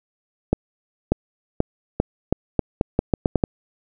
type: accelerating click train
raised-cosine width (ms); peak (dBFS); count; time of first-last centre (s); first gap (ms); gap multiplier
2; -3; 12; 0.53-3.438; 590; 0.82
effects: none